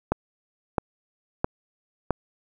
click train, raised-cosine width 1 ms, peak -7 dBFS, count 4, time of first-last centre 0.12-2.107 s, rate 1.51 Hz, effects 8-bit

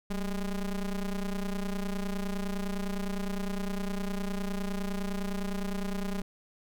square ring-modulated tone, 102.6 Hz, G#2, 21 cents flat, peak -28 dBFS, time 0.1-6.22 s, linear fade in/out 5 ms, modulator 87.7 Hz, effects none

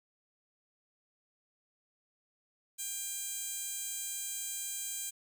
15% pulse tone with high-pass filter, 798 Hz, G5, 31 cents sharp, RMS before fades -39 dBFS, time 2.78-5.11 s, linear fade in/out 20 ms, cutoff 6700 Hz, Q 1.4, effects none

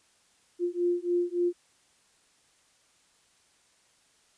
sine beating tone pair, 349.2 / 352.7 Hz, F4 / F4, 0 / +17 cents, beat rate 3.5 Hz, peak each -28 dBFS, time 0.59-1.53 s, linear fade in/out 50 ms, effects white hiss -65 dBFS RMS until 4.37 s + resampled to 22050 Hz

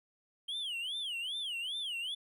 triangle tone with vibrato, 3120 Hz, G7, 9 cents flat, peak -34 dBFS, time 0.48-2.15 s, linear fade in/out 10 ms, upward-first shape sine, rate 2.5 Hz, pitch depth 240 cents each way, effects none

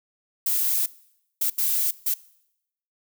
violet noise bursts at uneven times, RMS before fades -23 dBFS, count 4, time 0.46-0.86 / 1.41-1.5 / 1.58-1.91 / 2.06-2.14 s, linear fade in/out 5 ms, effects noise-tail reverb RT60 0.8 s tail -21 dB re dry

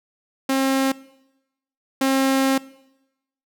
sawtooth tone pair in turn, 267.9 / 267.9 Hz, C4 / C4, +41 / +41 cents, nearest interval unison, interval 0 cents, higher neither, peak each -14 / -13 dBFS, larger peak second, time 0.49-0.92 / 2.01-2.58 s, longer second, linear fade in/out 5 ms, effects noise-tail reverb RT60 0.9 s tail -20 dB re dry

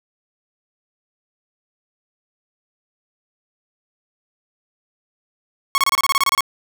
sawtooth tone bursts, 1100 Hz, C#6, 14 cents flat, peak -10 dBFS, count 12, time 5.75-6.407 s, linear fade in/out 0 ms, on 30 ms, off 27 ms, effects none

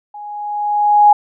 sine tone with level ramp, 830.6 Hz, G#5, in tune, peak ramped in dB -29 to -3 dBFS, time 0.14-1.13 s, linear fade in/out 5 ms, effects none

